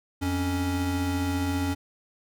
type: tone pair together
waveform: square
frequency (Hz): 88 / 278.8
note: F2 / C#4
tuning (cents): +14 / +10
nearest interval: octave + minor sixth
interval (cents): 1996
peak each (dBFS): -29 / -28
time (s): 0.21-1.75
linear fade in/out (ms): 20
effects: none